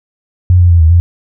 sine tone with pitch steps, 90.2 / 87.9 / 85.3 / 79.8 / 86.2 Hz, F#2 / F2 / F2 / D#2 / F2, -44 / +12 / -40 / +44 / -22 cents, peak -3 dBFS, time 0.5-1 s, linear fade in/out 0 ms, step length 100 ms, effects none

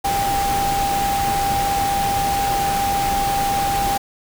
sine tone in noise, 796 Hz, G5, 26 cents sharp, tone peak -18 dBFS, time 0.04-3.98 s, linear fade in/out 10 ms, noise pink, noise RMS -25 dBFS, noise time 0.04-3.98 s, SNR +4 dB, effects none

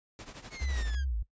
pink noise with tremolo, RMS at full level -43 dBFS, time 0.19-0.95 s, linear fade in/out 0 ms, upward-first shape triangle, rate 12 Hz, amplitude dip 85%
sawtooth linear sweep, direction down, 2219 to 1559 Hz, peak -39 dBFS, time 0.5-1.05 s, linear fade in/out 50 ms
sine tone with vibrato, 60.3 Hz, B1, 41 cents flat, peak -29 dBFS, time 0.61-1.23 s, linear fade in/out 10 ms, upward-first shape sine, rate 3 Hz, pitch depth 220 cents each way
pink noise, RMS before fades -43 dBFS, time 0.72-0.84 s, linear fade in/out 20 ms
effects noise-tail reverb RT60 0.1 s tail -18 dB re dry + resampled to 16000 Hz

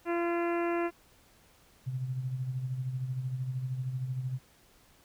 harmonic tone, 342.5 Hz, F4, 34 cents flat, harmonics 1 / 2 / 3 / 4 / 5 / 6 / 7 / 8, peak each -29 / -35 / -39 / -41 / -43 / -45 / -46 / -47 dBFS, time 0.05-0.91 s, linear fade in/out 50 ms
sine tone with tremolo, 128.9 Hz, C3, 26 cents flat, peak -29 dBFS, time 1.86-4.39 s, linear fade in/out 20 ms, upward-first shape sine, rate 13 Hz, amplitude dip 55%
effects pink hiss -62 dBFS RMS until 5.04 s

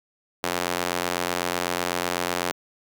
square tone with high-pass filter, 44 Hz, F1, 14 cents sharp, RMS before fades -27 dBFS, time 0.43-2.52 s, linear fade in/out 10 ms, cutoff 470 Hz, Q 0.6, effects none

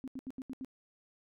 sine tone bursts, 261.6 Hz, C4, in tune, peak -38 dBFS, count 6, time 0.04-0.647 s, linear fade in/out 0 ms, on 37 ms, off 77 ms, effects none

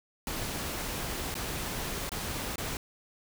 pink noise with dropouts, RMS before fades -35 dBFS, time 0.27-2.77 s, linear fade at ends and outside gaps 1 ms, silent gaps 1.342-1.352 / 2.093-2.118 / 2.558-2.581 s, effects none

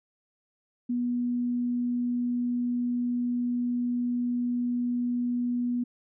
sine tone, 243.4 Hz, B3, 25 cents flat, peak -25 dBFS, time 0.89-5.84 s, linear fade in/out 10 ms, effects none

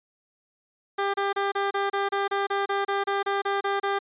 15% pulse tone bursts, 398 Hz, G4, 26 cents sharp, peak -17 dBFS, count 16, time 0.98-3.99 s, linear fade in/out 10 ms, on 160 ms, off 30 ms, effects resampled to 8000 Hz

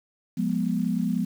sine tone cluster, 177.5 / 207.5 / 243.9 Hz, F3 / G#3 / B3, +28 / -1 / -21 cents, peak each -27 dBFS, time 0.37-1.25 s, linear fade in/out 10 ms, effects 8-bit

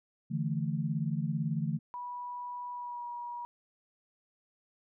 sine chord, D suspended second, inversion none, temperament equal, 146.83 / 164.81 / 220 Hz, D3 / E3 / A3, 0 / 0 / 0 cents, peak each -33 / -33 / -36 dBFS, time 0.3-1.79 s, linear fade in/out 20 ms
sine tone with pitch glide, 978 to 960.6 Hz, B5 to B5, -17 to -48 cents, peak -37 dBFS, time 1.94-3.45 s, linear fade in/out 0 ms, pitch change -31 cents, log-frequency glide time 2.72-3.05 s
effects none

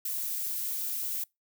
violet noise, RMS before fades -33 dBFS, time 0.05-1.24 s, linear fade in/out 5 ms, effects noise-tail reverb RT60 0.2 s tail -25 dB re dry

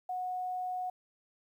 sine tone, 733 Hz, F#5, 16 cents flat, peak -33 dBFS, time 0.09-0.9 s, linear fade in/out 5 ms, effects 11-bit

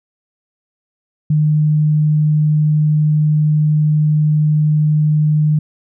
sine tone, 152.1 Hz, D#3, 39 cents flat, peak -10 dBFS, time 1.3-5.59 s, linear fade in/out 5 ms, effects none

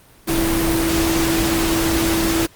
sine tone in noise, 329.6 Hz, E4, in tune, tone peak -18 dBFS, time 0.27-2.47 s, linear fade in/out 20 ms, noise pink, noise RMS -21 dBFS, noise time 0.27-2.47 s, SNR 0 dB, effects pink hiss -49 dBFS RMS until 2.55 s + Opus 32 kbps

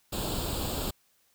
pink noise with comb filter, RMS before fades -32 dBFS, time 0.12-0.91 s, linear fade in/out 10 ms, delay 0.25 ms, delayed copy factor +0.75, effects white hiss -68 dBFS RMS until 1.34 s

